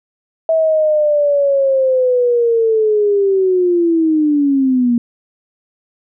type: linear sweep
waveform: sine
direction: down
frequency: 651 to 234.3 Hz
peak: -10 dBFS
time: 0.49-4.98 s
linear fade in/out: 2 ms
effects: none